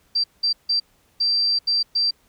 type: tone bursts at uneven times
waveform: sine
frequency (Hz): 4699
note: D8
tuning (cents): 0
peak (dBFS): -17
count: 6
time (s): 0.15-0.24 / 0.43-0.53 / 0.69-0.8 / 1.2-1.59 / 1.67-1.83 / 1.95-2.11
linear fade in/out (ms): 10
effects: pink hiss -61 dBFS RMS until 2.28 s